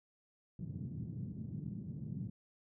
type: band-pass noise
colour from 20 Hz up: white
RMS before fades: -43 dBFS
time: 0.59-2.3 s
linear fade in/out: 5 ms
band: 100 to 190 Hz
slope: 24 dB/octave
effects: none